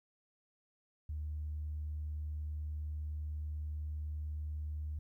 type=tone; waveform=sine; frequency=75.8 Hz; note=D#2; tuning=45 cents flat; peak=-36 dBFS; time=1.09-4.99 s; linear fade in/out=5 ms; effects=tanh soft clip ceiling -32 dBFS + 13-bit